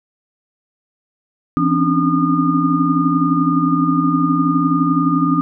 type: tone cluster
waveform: sine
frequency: 168.1 / 262.3 / 274.3 / 293.7 / 1219 Hz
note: E3 / C4 / C#4 / D4 / D#6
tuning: +34 / +4 / -18 / 0 / -36 cents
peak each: -19 dBFS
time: 1.57-5.41 s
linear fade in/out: 0 ms
effects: none